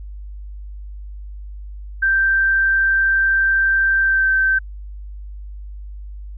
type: tone with pitch glide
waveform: sine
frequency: 1568 to 1550.9 Hz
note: G6 to G6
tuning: 0 to -19 cents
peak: -13 dBFS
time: 2.02-4.59 s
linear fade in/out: 10 ms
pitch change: -19 cents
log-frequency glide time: 4.02-4.28 s
effects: added 50 Hz sine -30 dBFS peak until 6.37 s